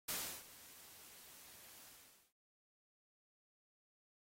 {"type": "noise with ADSR envelope", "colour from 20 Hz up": "white", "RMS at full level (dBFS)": -40, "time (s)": [0.08, 2.33], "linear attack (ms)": 9, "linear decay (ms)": 340, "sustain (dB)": -19, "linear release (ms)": 480, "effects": ["AAC 48 kbps"]}